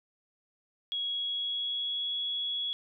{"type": "tone with pitch glide", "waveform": "sine", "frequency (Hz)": [3322, 3357], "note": ["G#7", "G#7"], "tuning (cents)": [0, 18], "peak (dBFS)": -30, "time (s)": [0.92, 2.73], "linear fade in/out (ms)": 0, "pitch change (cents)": 18, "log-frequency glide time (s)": [1.03, 2.16], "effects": []}